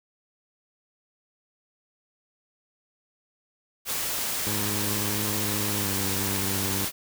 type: noise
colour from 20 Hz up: white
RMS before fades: -29 dBFS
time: 3.85-6.92 s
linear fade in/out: 50 ms
type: tone with pitch glide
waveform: 15% pulse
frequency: 103.83 to 97.44 Hz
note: G#2 to G2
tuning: 0 to -10 cents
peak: -23 dBFS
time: 4.47-6.85 s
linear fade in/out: 0 ms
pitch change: -110 cents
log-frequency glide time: 5.78-5.9 s
effects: none